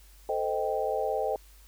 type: chord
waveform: sine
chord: A half-diminished seventh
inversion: none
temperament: equal with one note detuned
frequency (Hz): 440 / 517.5 / 622.3 / 784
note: A4 / C5 / Eb5 / G5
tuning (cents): 0 / -19 / 0 / 0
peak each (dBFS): -32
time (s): 0.29-1.36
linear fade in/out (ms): 2
effects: added 50 Hz sine -52 dBFS peak until 1.67 s + white hiss -59 dBFS RMS until 1.67 s